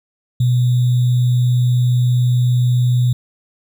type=tone with sample-and-hold; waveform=sine; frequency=123.5 Hz; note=B2; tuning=in tune; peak=-11 dBFS; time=0.4-3.13 s; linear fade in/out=5 ms; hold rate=3675 Hz; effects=none